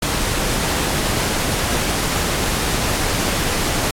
pink noise, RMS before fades -20 dBFS, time 0.02-3.91 s, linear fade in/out 5 ms, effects low-pass 12000 Hz 12 dB/octave + AAC 64 kbps

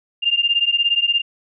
sine beating tone pair, 2794 / 2811 Hz, F7 / F7, 0 / +11 cents, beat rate 17 Hz, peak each -18 dBFS, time 0.22-1.22 s, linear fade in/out 20 ms, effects none

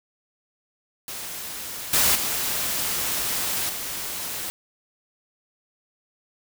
white noise with level steps, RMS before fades -34 / -19 / -26 / -31 dBFS, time 1.08-4.5 s, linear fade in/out 0 ms, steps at 1.93 / 2.15 / 3.69 s, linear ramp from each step 5 ms, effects none

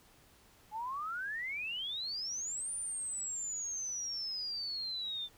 sine exponential two-way sweep, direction up then down, 834 to 9397 to 3537 Hz, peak -36 dBFS, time 0.71-5.29 s, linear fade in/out 50 ms, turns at 2.73 s, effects pink hiss -63 dBFS RMS until 5.37 s

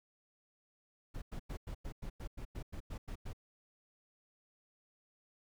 brown noise bursts, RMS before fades -42 dBFS, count 13, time 1.14-3.332 s, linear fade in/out 10 ms, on 80 ms, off 96 ms, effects none

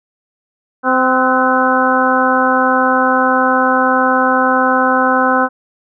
harmonic tone with a mistuned harmonic, 258.4 Hz, C4, 21 cents flat, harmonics 1 / 2 / 3 / 4 / 5 / 6, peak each -17 / -17 / -17 / -17 / -17 / -17 dBFS, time 0.83-5.49 s, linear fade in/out 50 ms, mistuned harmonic 6, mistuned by -55 cents, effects none

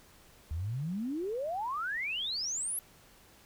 sine exponential sweep, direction up, 73.42 to 11570 Hz, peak -32 dBFS, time 0.51-2.79 s, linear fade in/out 0 ms, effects pink hiss -59 dBFS RMS until 3.45 s

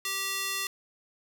square tone with high-pass filter, 390 Hz, G4, 9 cents flat, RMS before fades -32 dBFS, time 0.05-0.67 s, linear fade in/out 2 ms, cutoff 2100 Hz, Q 0.69, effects none

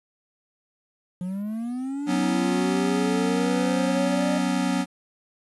triangle linear sweep, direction up, 176.1 to 604 Hz, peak -25 dBFS, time 1.21-4.38 s, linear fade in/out 2 ms
square chord, F# suspended fourth, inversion none, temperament equal, 185 / 246.9 / 277.2 Hz, F#3 / B3 / C#4, 0 / 0 / 0 cents, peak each -27 dBFS, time 2.06-4.86 s, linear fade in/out 50 ms
effects resampled to 24000 Hz + 9-bit

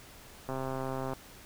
click train, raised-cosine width 1 ms, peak -22 dBFS, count 86, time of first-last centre 0.49-1.134 s, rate 132 Hz, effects pink hiss -52 dBFS RMS until 1.45 s

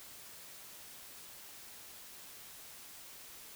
silence, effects white hiss -52 dBFS RMS until 3.55 s

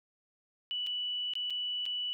sine tone with dropouts, 2960 Hz, F#7, in tune, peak -32 dBFS, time 0.71-2.13 s, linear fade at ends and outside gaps 0 ms, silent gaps 0.865-0.87 / 1.336-1.354 / 1.5-1.505 / 1.855-1.862 s, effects none

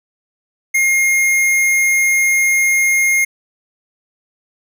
square tone, 2135 Hz, C7, 34 cents sharp, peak -12 dBFS, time 0.74-3.25 s, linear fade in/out 10 ms, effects none

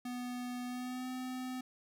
square tone with pitch glide, 246.9 to 255 Hz, B3 to C4, 0 to -44 cents, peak -39 dBFS, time 0.05-1.61 s, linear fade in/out 5 ms, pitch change +56 cents, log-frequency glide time 0.66-1.08 s, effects none

